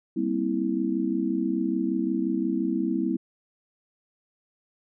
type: chord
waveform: sine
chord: C dominant seventh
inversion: second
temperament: just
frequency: 196.22 / 235.5 / 261.6 / 327 Hz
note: G3 / Bb3 / C4 / E4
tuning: +2 / +18 / 0 / -14 cents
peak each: -30 / -30 / -29 / -27 dBFS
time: 0.16-3.17 s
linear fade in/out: 10 ms
effects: none